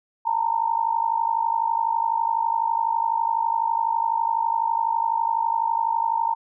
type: tone with amplitude modulation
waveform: sine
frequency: 914 Hz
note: A#5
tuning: 34 cents flat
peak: -16 dBFS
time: 0.25-6.35 s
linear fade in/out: 20 ms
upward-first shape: sine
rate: 52 Hz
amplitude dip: 85%
effects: none